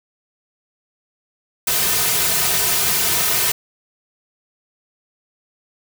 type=noise with comb filter; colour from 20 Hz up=white; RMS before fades=-18 dBFS; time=1.67-3.52 s; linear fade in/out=5 ms; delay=3.6 ms; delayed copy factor=-0.9; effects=none